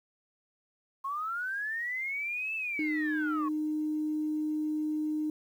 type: linear two-way sweep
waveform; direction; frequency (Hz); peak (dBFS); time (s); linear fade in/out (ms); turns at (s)
sine; up then down; 1066 to 2654 to 1066; -31; 1.04-3.49; 10; 2.55
type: tone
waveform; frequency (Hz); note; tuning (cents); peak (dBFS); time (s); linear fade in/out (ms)
sine; 306.2; D#4; -28; -28; 2.79-5.3; 2
effects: tanh soft clip ceiling -22 dBFS + 10-bit